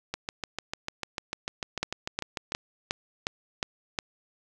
two click trains, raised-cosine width 0.2 ms, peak -10 / -14 dBFS, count 7 / 17, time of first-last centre 1.83-3.988 / 0.14-2.521 s, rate 2.78 / 6.72 Hz, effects none

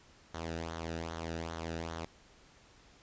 sawtooth tone with flanger, 82.41 Hz, E2, in tune, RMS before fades -40 dBFS, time 0.34-2.05 s, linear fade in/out 5 ms, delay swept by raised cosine 0.39 to 0.95 ms, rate 2.5 Hz, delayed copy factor -0.7, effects pink hiss -61 dBFS RMS until 3.02 s + resampled to 16000 Hz

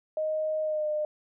sine tone with pitch glide, 622.3 to 606 Hz, D#5 to D#5, 0 to -46 cents, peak -26 dBFS, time 0.17-1.05 s, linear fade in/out 2 ms, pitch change -46 cents, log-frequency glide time 0.62-0.88 s, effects none

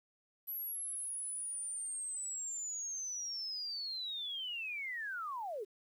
sine linear sweep, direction down, 11840 to 370 Hz, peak -38 dBFS, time 0.47-5.65 s, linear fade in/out 20 ms, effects 11-bit

